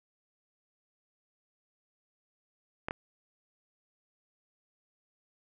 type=clicks; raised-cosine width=0.5 ms; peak=-18 dBFS; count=2; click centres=2.885 / 2.909 s; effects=none